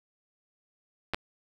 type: clicks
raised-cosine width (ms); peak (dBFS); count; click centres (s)
0.3; -13; 2; 1.136 / 1.145
effects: 7-bit